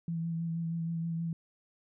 sine tone with vibrato, 166 Hz, E3, 12 cents sharp, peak -31 dBFS, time 0.08-1.33 s, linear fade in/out 2 ms, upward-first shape sine, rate 6.3 Hz, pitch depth 21 cents each way, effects none

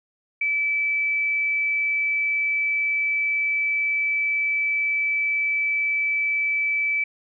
sine tone, 2309 Hz, D7, 30 cents flat, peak -20 dBFS, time 0.41-7.04 s, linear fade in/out 5 ms, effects none

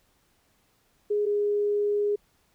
sine tone pair in turn, 415.3 / 412.4 Hz, G#4 / G#4, 0 / -12 cents, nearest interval unison, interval 12 cents, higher first, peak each -22 dBFS, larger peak neither, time 1.1-1.26 / 1.26-2.16 s, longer second, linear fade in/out 10 ms, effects pink hiss -67 dBFS RMS until 2.54 s

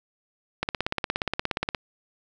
click train, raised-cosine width 0.3 ms, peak -9 dBFS, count 20, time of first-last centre 0.63-1.748 s, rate 17 Hz, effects none

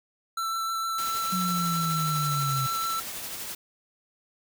square tone with vibrato, 1336 Hz, E6, 23 cents sharp, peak -28 dBFS, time 0.37-3 s, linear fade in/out 5 ms, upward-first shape sine, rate 6.5 Hz, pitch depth 10 cents each way
white noise with tremolo, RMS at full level -35 dBFS, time 0.98-3.55 s, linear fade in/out 5 ms, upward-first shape sine, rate 12 Hz, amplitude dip 30%
sine linear sweep, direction down, 185 to 130.81 Hz, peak -27 dBFS, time 1.32-2.67 s, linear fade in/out 10 ms
effects none

